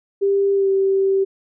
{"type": "tone with pitch glide", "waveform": "sine", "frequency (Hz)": [396.4, 388], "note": ["G4", "G4"], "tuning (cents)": [19, -18], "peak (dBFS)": -14, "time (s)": [0.21, 1.25], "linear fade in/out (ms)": 20, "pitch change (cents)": -37, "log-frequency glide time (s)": [0.54, 0.69], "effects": []}